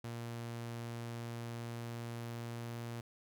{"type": "tone", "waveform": "sawtooth", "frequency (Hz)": 117.4, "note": "A#2", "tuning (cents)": 13, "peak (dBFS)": -37, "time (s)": [0.04, 3.01], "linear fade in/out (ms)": 5, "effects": []}